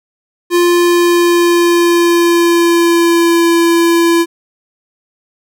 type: tone with pitch glide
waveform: square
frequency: 349.2 to 337.7 Hz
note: F4 to E4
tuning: 0 to +42 cents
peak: -8 dBFS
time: 0.5-4.26 s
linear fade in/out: 50 ms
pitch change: -58 cents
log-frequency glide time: 0.63-3.46 s
effects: none